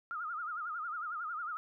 sine tone with vibrato, 1318.5 Hz, E6, in tune, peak -36 dBFS, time 0.11-1.57 s, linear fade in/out 0 ms, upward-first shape sine, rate 11 Hz, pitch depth 140 cents each way, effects none

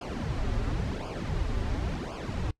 brown noise with flanger, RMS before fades -31 dBFS, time 0.01-2.51 s, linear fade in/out 5 ms, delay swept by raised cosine 0.51 to 6.41 ms, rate 0.94 Hz, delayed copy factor -0.85, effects noise-tail reverb RT60 0.1 s tail -22 dB re dry + low-pass 6000 Hz 12 dB/octave

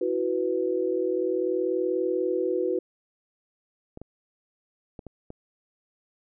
sine chord, E suspended second, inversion none, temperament equal, 329.6 / 370 / 493.9 Hz, E4 / F#4 / B4, 0 / 0 / 0 cents, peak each -30 / -26 / -28 dBFS, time 0.01-2.79 s, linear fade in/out 5 ms
clicks, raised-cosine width 2 ms, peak -26 dBFS, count 5, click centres 3.974 / 4.016 / 4.992 / 5.067 / 5.304 s
effects none

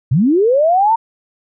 sine linear sweep, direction up, 110 to 932.3 Hz, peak -9 dBFS, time 0.11-0.96 s, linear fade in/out 10 ms, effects none

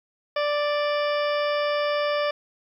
harmonic tone, 587.3 Hz, D5, in tune, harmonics 1 / 2 / 3 / 4 / 5 / 6 / 8 / 9, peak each -23 / -29 / -33 / -35 / -37 / -39 / -41 / -42 dBFS, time 0.36-2.31 s, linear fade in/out 5 ms, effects 10-bit

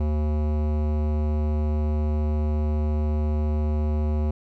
sine tone with hard clipping, 75.6 Hz, D#2, 49 cents flat, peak -23 dBFS, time 0-4.31 s, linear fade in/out 5 ms, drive 17 dB, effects none

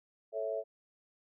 sine chord, A major, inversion none, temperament equal, 440 / 554.4 / 659.3 Hz, A4 / C#5 / E5, 0 / 0 / 0 cents, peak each -38 / -38 / -36 dBFS, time 0.32-0.64 s, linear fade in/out 50 ms, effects none

